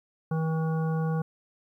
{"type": "harmonic tone", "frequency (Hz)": 160.3, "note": "E3", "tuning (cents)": -48, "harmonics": [1, 3, 5, 7, 9], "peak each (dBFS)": [-25, -35, -39, -42, -44], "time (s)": [0.31, 1.22], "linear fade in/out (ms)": 5, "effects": ["11-bit"]}